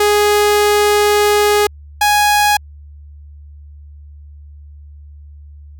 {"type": "tone pair in turn", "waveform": "sawtooth", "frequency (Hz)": [415.3, 830.6], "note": ["G#4", "G#5"], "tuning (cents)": [0, 0], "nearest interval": "octave", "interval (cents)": 1200, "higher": "second", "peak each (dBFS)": -6, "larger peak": "neither", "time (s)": [[0, 1.67], [2.01, 2.57]], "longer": "first", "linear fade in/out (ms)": 5, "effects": ["added 73 Hz sine -34 dBFS peak until 5.79 s"]}